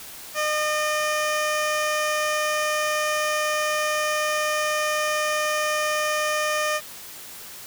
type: tone with low-pass filter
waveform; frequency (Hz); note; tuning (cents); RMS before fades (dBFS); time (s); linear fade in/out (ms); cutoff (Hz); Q
15% pulse; 608; D#5; -40; -24; 0.34-6.81; 50; 9400; 1
effects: white hiss -40 dBFS RMS until 7.66 s